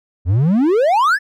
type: exponential sweep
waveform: triangle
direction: up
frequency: 80.3 to 1803 Hz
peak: -9 dBFS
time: 0.25-1.19 s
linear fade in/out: 50 ms
effects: none